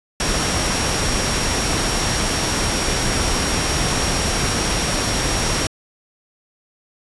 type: tone in noise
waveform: sine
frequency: 5600 Hz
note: F8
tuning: 4 cents sharp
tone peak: -27 dBFS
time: 0.2-5.67 s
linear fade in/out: 2 ms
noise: pink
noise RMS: -20 dBFS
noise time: 0.2-5.67 s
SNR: -10 dB
effects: resampled to 24000 Hz